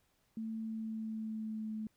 sine tone with pitch glide, 222.3 to 217.1 Hz, A3 to A3, +18 to -23 cents, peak -37 dBFS, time 0.37-1.87 s, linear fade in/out 2 ms, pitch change -41 cents, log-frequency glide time 0.58-1.75 s, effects pink hiss -75 dBFS RMS until 1.96 s

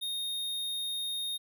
square tone, 3700 Hz, A#7, 14 cents flat, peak -33 dBFS, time 0.01-1.38 s, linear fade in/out 20 ms, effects none

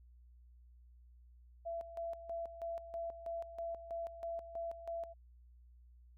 sine tone with tremolo, 672 Hz, E5, 33 cents sharp, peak -38 dBFS, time 1.65-5.14 s, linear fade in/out 20 ms, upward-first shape square, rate 3.1 Hz, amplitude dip 70%, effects added 60 Hz sine -58 dBFS peak until 6.17 s

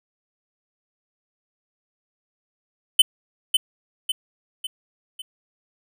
square tone with echo, 3044 Hz, F#7, 48 cents sharp, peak -9 dBFS, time 2.99-3.02 s, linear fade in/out 5 ms, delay 550 ms, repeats 4, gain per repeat -6 dB, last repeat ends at 5.22 s, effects none

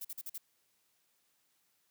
violet noise bursts, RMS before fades -42 dBFS, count 5, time 0.01-0.38 s, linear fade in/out 5 ms, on 38 ms, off 45 ms, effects white hiss -75 dBFS RMS until 1.9 s + high-pass 80 Hz 12 dB/octave

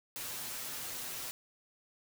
white noise with comb filter, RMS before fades -41 dBFS, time 0.16-1.31 s, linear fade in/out 0 ms, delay 8 ms, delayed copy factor +0.6, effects none

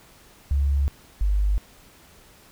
sine tone pair in turn, 70 / 50.13 Hz, C#2 / G1, +18 / +39 cents, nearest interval tritone, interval 579 cents, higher first, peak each -18 dBFS, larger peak neither, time 0.51-0.88 / 1.21-1.58 s, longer neither, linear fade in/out 0 ms, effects pink hiss -52 dBFS RMS until 2.51 s

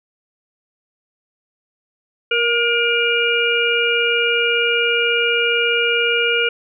harmonic tone with a mistuned harmonic, 475.5 Hz, A#4, 34 cents sharp, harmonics 1 / 3 / 5 / 6, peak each -20 / -20 / -20 / -20 dBFS, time 2.31-6.49 s, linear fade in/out 5 ms, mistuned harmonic 1, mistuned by -25 cents, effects none

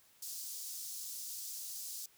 pink high-pass noise, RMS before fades -44 dBFS, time 0.22-2.06 s, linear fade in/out 5 ms, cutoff 5100 Hz, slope 24 dB/octave, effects white hiss -66 dBFS RMS until 2.17 s

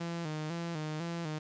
sawtooth tone with vibrato, 161.6 Hz, E3, 34 cents flat, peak -31 dBFS, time 0-1.39 s, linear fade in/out 10 ms, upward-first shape square, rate 2 Hz, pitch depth 82 cents each way, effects resampled to 16000 Hz + 10-bit

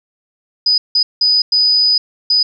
sine tone bursts at uneven times, 4978 Hz, D#8, in tune, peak -9 dBFS, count 5, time 0.66-0.78 / 0.95-1.03 / 1.21-1.42 / 1.52-1.98 / 2.3-2.43 s, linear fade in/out 5 ms, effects none

